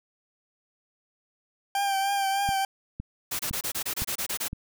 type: tone with vibrato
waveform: 40% pulse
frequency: 789 Hz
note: G5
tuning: 11 cents sharp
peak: -23 dBFS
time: 1.75-2.65 s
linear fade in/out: 2 ms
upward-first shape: triangle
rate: 3.3 Hz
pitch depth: 37 cents each way
type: click train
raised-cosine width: 5 ms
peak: -21 dBFS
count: 5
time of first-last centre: 2.49-4.531 s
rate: 1.96 Hz
type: noise bursts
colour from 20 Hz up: white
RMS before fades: -30 dBFS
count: 11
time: 3.31-4.483 s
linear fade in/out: 10 ms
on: 83 ms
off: 26 ms
effects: none